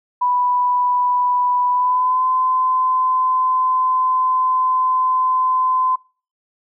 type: tone with pitch glide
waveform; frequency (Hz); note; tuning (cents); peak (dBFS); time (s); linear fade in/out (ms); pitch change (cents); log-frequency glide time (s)
sine; 987.8 to 1025; B5 to C6; 0 to -36; -14; 0.21-5.96; 10; +64; 1.71-2.25
effects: noise-tail reverb RT60 0.4 s tail -26 dB re dry